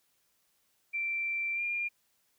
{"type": "tone with pitch glide", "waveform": "sine", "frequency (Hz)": [2349, 2403], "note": ["D7", "D7"], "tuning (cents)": [0, 39], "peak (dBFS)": -30, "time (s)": [0.93, 1.89], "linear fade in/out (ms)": 20, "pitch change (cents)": 39, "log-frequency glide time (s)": [1.54, 1.62], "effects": ["white hiss -73 dBFS RMS until 2.38 s"]}